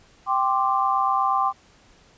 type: chord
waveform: sine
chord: G suspended fourth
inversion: none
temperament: equal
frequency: 784 / 1046.5 / 1174.7 Hz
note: G5 / C6 / D6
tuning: 0 / 0 / 0 cents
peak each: -23 dBFS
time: 0.26-1.53 s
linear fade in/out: 50 ms
effects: pink hiss -55 dBFS RMS until 2.17 s + resampled to 16000 Hz